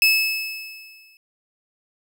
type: tone with exponential decay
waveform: 30% pulse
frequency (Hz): 2600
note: E7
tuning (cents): -24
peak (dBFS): -9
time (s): 0.02-1.17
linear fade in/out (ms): 1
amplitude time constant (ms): 250
effects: none